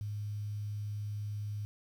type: tone with quantisation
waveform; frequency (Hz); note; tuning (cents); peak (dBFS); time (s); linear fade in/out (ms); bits
sine; 104.2; G#2; +6; -35; 0.01-1.65; 0; 10
effects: none